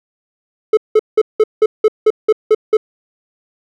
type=tone bursts; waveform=triangle; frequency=432.3 Hz; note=A4; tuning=31 cents flat; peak=-4 dBFS; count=10; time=0.73-2.77 s; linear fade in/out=5 ms; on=42 ms; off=180 ms; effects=none